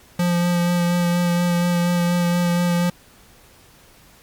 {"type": "tone with vibrato", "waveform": "square", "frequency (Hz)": 174.61, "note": "F3", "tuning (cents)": 0, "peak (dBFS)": -17, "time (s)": [0.19, 2.9], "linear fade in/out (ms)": 5, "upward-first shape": "sine", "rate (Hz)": 4.2, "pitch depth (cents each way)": 15, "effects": ["pink hiss -50 dBFS RMS until 4.22 s", "MP3 96 kbps"]}